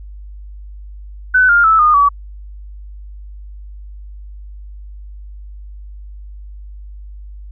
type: tone with pitch steps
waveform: sine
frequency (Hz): 1506 / 1405.1 / 1311 / 1223.3 / 1141.3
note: F#6 / F6 / E6 / D#6 / D6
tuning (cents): +30 / +10 / -10 / -30 / -50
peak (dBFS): -7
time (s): 1.34-2.09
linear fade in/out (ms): 10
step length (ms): 150
effects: added 50 Hz sine -30 dBFS peak until 7.51 s